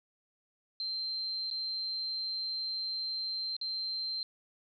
sine tone with dropouts, 4134 Hz, C8, 22 cents flat, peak -33 dBFS, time 0.8-4.23 s, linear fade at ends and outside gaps 1 ms, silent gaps 1.502-1.511 / 3.566-3.613 s, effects none

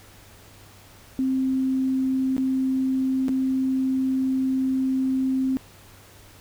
sine tone with dropouts, 262.7 Hz, C4, 7 cents sharp, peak -20 dBFS, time 1.19-5.57 s, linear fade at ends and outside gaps 0 ms, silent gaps 2.366-2.38 / 3.283-3.291 s, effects added 99 Hz sine -53 dBFS peak until 6.4 s + pink hiss -50 dBFS RMS until 6.4 s

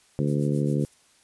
harmonic tone, 72.5 Hz, D2, 22 cents flat, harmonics 2 / 3 / 4 / 5 / 6 / 7, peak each -24 / -28 / -30 / -32 / -34 / -35 dBFS, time 0.19-0.85 s, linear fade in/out 0 ms
violet noise with tremolo, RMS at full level -43 dBFS, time 0.27-0.94 s, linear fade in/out 5 ms, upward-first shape sine, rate 7.5 Hz, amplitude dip 90%
effects white hiss -60 dBFS RMS until 1.23 s + resampled to 24000 Hz

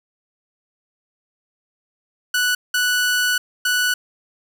sawtooth tone bursts at uneven times, 1480 Hz, F#6, in tune, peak -13 dBFS, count 3, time 2.34-2.55 / 2.74-3.38 / 3.65-3.94 s, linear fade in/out 5 ms, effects none

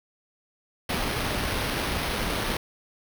pink noise with sample-and-hold, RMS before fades -28 dBFS, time 0.89-2.57 s, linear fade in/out 5 ms, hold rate 7350 Hz, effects none

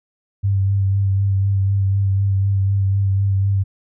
sine tone with vibrato, 98 Hz, G2, in tune, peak -14 dBFS, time 0.43-3.64 s, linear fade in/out 20 ms, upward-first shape sine, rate 4 Hz, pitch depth 24 cents each way, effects none

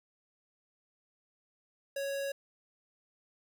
square tone, 554.4 Hz, C#5, in tune, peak -34 dBFS, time 1.96-2.32 s, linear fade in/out 5 ms, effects none

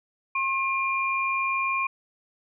sine tone pair together, 1072.8 / 2400 Hz, C6 / D7, +43 / +37 cents, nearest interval octave + major second, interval 1394 cents, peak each -26 dBFS, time 0.35-1.87 s, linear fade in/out 5 ms, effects none

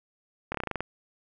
slowing click train, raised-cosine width 0.5 ms, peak -15 dBFS, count 9, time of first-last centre 0.52-0.806 s, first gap 25 ms, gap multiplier 1.1, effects none

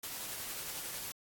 white noise with tremolo, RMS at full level -40 dBFS, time 0.03-1.12 s, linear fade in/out 5 ms, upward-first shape triangle, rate 11 Hz, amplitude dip 30%, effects AAC 64 kbps

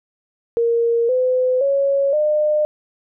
sine tone with pitch steps, 466.2 / 508.4 / 554.4 / 604.6 Hz, A#4 / C5 / C#5 / D#5, 0 / -50 / 0 / -50 cents, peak -14 dBFS, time 0.57-2.65 s, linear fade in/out 0 ms, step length 520 ms, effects none

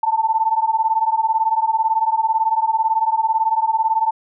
sine beating tone pair, 880 / 898 Hz, A5 / A5, 0 / +35 cents, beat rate 18 Hz, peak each -18 dBFS, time 0.03-4.11 s, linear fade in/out 5 ms, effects none

